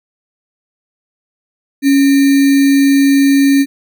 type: tone with sample-and-hold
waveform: sine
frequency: 276.9 Hz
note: C#4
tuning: 2 cents flat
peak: -6 dBFS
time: 1.82-3.66 s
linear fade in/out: 50 ms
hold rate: 2100 Hz
effects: none